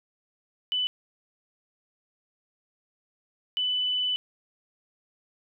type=tone bursts at uneven times; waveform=sine; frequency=2994 Hz; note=F#7; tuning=20 cents sharp; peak=-24 dBFS; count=2; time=0.72-0.87 / 3.57-4.16 s; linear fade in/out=0 ms; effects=none